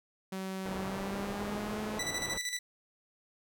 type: tone with pitch glide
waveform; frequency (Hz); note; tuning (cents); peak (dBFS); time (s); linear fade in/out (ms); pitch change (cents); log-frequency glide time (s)
sawtooth; 190 to 213.3; F#3 to G#3; +46 to +46; -32; 0.32-1.99; 5; +200; 0.79-1.8
type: low-pass noise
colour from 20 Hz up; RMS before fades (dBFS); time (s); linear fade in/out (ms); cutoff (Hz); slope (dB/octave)
white; -41; 0.65-2.38; 10; 890; 12
type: tone with tremolo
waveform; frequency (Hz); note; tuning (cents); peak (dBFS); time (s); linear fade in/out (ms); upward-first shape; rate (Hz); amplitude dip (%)
15% pulse; 1975.5; B6; 0; -26; 1.99-2.59; 5; square; 13; 55
effects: none